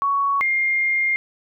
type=tone pair in turn; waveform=sine; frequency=1117 / 2118 Hz; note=C#6 / C7; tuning=+13 / +21 cents; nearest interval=major seventh; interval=1108 cents; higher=second; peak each=-17 dBFS; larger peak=neither; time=0.02-0.41 / 0.41-1.16 s; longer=second; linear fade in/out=0 ms; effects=none